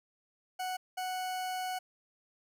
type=tone bursts at uneven times; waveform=40% pulse; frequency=740 Hz; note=F#5; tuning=in tune; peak=-33 dBFS; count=2; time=0.59-0.77 / 0.97-1.79 s; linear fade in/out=10 ms; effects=none